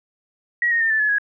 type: tone with pitch steps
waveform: sine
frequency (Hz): 1910 / 1857.8 / 1807 / 1757.6 / 1709.5 / 1662.8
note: A#6 / A#6 / A6 / A6 / G#6 / G#6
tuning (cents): +42 / -6 / +46 / -2 / +50 / +2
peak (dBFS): -16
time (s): 0.62-1.184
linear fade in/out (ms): 2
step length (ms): 94
effects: none